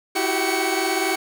sawtooth tone cluster, 327.6 / 371.1 / 391.7 / 767 / 2228 Hz, E4 / F#4 / G4 / G5 / C#7, -11 / +5 / -1 / -38 / +8 cents, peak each -23 dBFS, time 0.15-1.16 s, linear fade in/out 10 ms, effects none

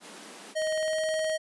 pink high-pass noise, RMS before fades -46 dBFS, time 0-0.56 s, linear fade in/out 50 ms, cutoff 180 Hz, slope 96 dB/octave
square tone with pitch glide, 627 to 630.6 Hz, D#5 to D#5, +13 to +23 cents, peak -27 dBFS, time 0.55-1.38 s, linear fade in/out 20 ms, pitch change +10 cents, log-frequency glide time 0.78-1.03 s
click train, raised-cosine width 0.3 ms, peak -28 dBFS, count 14, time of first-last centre 0.62-1.297 s, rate 19.2 Hz
effects resampled to 24000 Hz

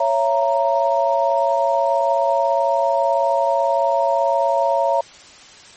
sine chord, A# diminished, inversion first, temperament equal with one note detuned, 554.4 / 672.7 / 932.3 Hz, C#5 / E5 / A#5, 0 / +35 / 0 cents, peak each -19 dBFS, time 0-5.01 s, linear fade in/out 5 ms, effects white hiss -43 dBFS RMS until 5.76 s + MP3 32 kbps

